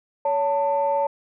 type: tone pair together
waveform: sine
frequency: 563.1 / 891 Hz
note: C#5 / A5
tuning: +27 / +22 cents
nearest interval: minor sixth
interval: 795 cents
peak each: -21 / -21 dBFS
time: 0.25-1.07 s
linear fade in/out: 5 ms
effects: tanh soft clip ceiling -12 dBFS